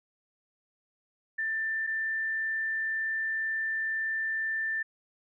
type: tone pair in turn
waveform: sine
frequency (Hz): 1779 / 1779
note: A6 / A6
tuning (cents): +19 / +19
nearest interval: unison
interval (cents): 0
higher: neither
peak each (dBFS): -28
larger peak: neither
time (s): 1.38-1.87 / 1.87-4.83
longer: second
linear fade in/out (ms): 10
effects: none